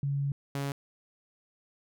sine / sawtooth tone pair in turn, 140.3 / 139.77 Hz, C#3 / C#3, +21 / +15 cents, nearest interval unison, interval 6 cents, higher first, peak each -27 / -27 dBFS, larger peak neither, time 0.03-0.32 / 0.55-0.72 s, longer first, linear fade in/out 2 ms, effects none

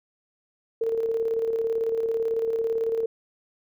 sine tone with tremolo, 453.6 Hz, A#4, 47 cents flat, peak -21 dBFS, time 0.81-3.06 s, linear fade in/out 5 ms, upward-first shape square, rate 18 Hz, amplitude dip 40%, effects none

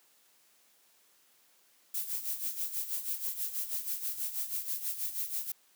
violet noise with tremolo, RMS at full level -33 dBFS, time 1.94-5.52 s, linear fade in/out 5 ms, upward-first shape sine, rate 6.2 Hz, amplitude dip 70%, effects white hiss -66 dBFS RMS until 5.75 s + high-pass 200 Hz 12 dB/octave

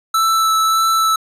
square tone with vibrato, 1318.5 Hz, E6, in tune, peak -13 dBFS, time 0.14-1.16 s, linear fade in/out 5 ms, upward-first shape sine, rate 1.7 Hz, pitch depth 10 cents each way, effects resampled to 32000 Hz

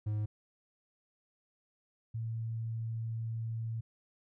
triangle / sine tone pair in turn, 106.1 / 113.39 Hz, G#2 / A#2, +38 / -47 cents, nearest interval minor second, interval 115 cents, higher second, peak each -29 / -34 dBFS, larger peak first, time 0.06-0.26 / 2.14-3.81 s, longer second, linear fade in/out 10 ms, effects none

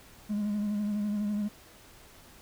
triangle tone with vibrato, 207.7 Hz, G#3, in tune, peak -25 dBFS, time 0.29-1.49 s, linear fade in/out 20 ms, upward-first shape sine, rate 12 Hz, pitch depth 35 cents each way, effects tanh soft clip ceiling -22 dBFS + pink hiss -54 dBFS RMS until 2.41 s

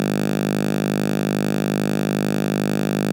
5% pulse tone with high-pass filter, 51.2 Hz, G#1, 24 cents flat, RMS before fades -21 dBFS, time 0-3.12 s, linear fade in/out 0 ms, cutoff 180 Hz, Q 3.2, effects none

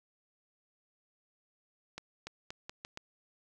accelerating click train, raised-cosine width 0.2 ms, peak -24 dBFS, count 6, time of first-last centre 1.98-2.974 s, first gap 290 ms, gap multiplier 0.81, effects none

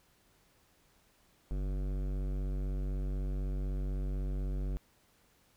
sine tone with hard clipping, 48 Hz, G1, 36 cents flat, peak -34 dBFS, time 1.51-4.77 s, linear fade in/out 0 ms, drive 16 dB, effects pink hiss -68 dBFS RMS until 5.56 s

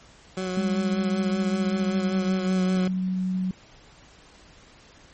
20% pulse tone with vibrato, 185.3 Hz, F#3, 3 cents sharp, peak -22 dBFS, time 0.37-2.88 s, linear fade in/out 2 ms, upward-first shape sine, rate 5.2 Hz, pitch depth 20 cents each way
sine tone with pitch glide, 200 to 185.53 Hz, G3 to F#3, +35 to +5 cents, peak -23 dBFS, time 0.57-3.51 s, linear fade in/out 2 ms, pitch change -130 cents, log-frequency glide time 1.79-2.66 s
effects pink hiss -52 dBFS RMS until 5.13 s + MP3 32 kbps

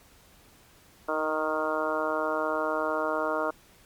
harmonic tone with a mistuned harmonic, 155.56 Hz, D#3, in tune, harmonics 2 / 3 / 4 / 5 / 6 / 7 / 8 / 9, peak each -35 / -33 / -30 / -39 / -35 / -34 / -35 / -34 dBFS, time 1.08-3.51 s, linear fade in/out 10 ms, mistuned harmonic 2, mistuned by +16 cents, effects pink hiss -57 dBFS RMS until 3.85 s + MP3 96 kbps

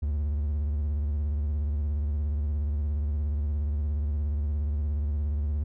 triangle tone with vibrato, 73.42 Hz, D2, in tune, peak -23 dBFS, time 0.02-5.64 s, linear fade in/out 10 ms, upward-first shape sine, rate 17 Hz, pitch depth 99 cents each way, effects none

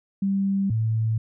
sine tone pair in turn, 196 / 111.31 Hz, G3 / A2, 0 / +20 cents, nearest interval minor seventh, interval 980 cents, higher first, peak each -20 dBFS, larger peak neither, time 0.22-0.7 / 0.7-1.18 s, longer neither, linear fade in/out 5 ms, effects none

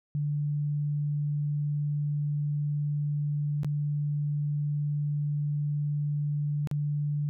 sine tone with dropouts, 146.83 Hz, D3, in tune, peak -26 dBFS, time 0.15-7.29 s, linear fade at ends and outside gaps 0 ms, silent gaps 3.633-3.646 / 6.673-6.713 s, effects none

